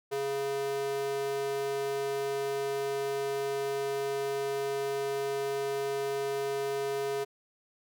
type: tone with high-pass filter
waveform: square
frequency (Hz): 138.59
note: C#3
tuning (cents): 0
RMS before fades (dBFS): -32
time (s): 0.11-7.25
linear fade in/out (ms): 20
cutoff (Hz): 450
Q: 3
effects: none